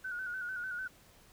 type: tone with vibrato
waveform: sine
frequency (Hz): 1480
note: F#6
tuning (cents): 0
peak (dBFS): -36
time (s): 0.04-0.88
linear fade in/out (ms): 10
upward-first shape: square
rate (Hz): 6.7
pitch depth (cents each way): 50
effects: pink hiss -61 dBFS RMS until 1.32 s

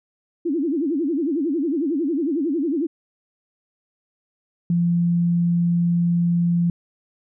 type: tone with vibrato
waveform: sine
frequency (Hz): 304.9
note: D#4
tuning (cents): -35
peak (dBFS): -19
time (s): 0.45-2.87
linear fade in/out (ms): 10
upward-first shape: sine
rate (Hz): 11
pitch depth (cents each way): 240
type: tone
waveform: sine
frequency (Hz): 172.1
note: F3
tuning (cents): -25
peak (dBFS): -16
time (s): 4.7-6.7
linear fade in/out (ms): 2
effects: none

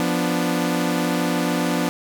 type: chord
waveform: sawtooth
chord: B diminished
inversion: second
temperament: equal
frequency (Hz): 174.61 / 246.9 / 293.7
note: F3 / B3 / D4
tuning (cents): 0 / 0 / 0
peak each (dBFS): -20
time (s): 0-1.89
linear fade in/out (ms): 0
effects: none

